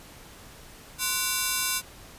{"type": "ring-modulated tone", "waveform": "5% pulse", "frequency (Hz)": 1262, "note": "D#6", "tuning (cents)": 24, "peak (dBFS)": -10, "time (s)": [0.98, 1.82], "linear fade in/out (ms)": 50, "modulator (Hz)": 218, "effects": ["pink hiss -48 dBFS RMS until 2.18 s", "resampled to 32000 Hz"]}